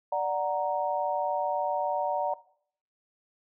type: chord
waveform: sine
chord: D augmented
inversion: none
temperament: equal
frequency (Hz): 587.3 / 740 / 932.3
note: D5 / F#5 / A#5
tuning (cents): 0 / 0 / 0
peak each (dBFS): -30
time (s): 0.12-2.34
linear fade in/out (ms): 5
effects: noise-tail reverb RT60 0.6 s tail -19 dB re dry